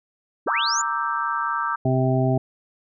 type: linear sweep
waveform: sine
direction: up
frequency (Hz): 160.4 to 7250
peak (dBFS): -22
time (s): 0.46-0.82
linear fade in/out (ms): 10
type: chord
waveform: sine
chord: E half-diminished seventh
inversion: second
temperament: equal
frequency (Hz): 932.3 / 1174.7 / 1318.5 / 1568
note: Bb5 / D6 / E6 / G6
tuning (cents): 0 / 0 / 0 / 0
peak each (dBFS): -28 / -26 / -27 / -29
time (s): 0.47-1.76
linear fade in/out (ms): 10
type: harmonic tone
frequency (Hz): 130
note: C3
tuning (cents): -11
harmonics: 1 / 2 / 3 / 5 / 6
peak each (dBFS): -20 / -24 / -26 / -25 / -30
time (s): 1.85-2.38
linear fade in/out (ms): 5
effects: none